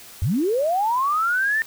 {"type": "linear sweep", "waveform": "sine", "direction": "up", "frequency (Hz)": [73.42, 1816], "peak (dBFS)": -18, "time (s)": [0.22, 1.62], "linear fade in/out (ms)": 0, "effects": ["white hiss -43 dBFS RMS until 1.66 s"]}